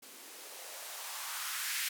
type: noise with band-pass filter sweep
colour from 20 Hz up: violet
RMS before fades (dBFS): -41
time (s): 0.02-1.89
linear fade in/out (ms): 10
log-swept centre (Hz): 260 to 2000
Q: 2
effects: none